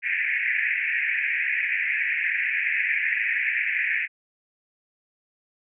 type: band-pass noise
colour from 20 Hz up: pink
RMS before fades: -25 dBFS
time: 0.02-4.08 s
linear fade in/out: 50 ms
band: 1700 to 2500 Hz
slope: 96 dB/octave
effects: none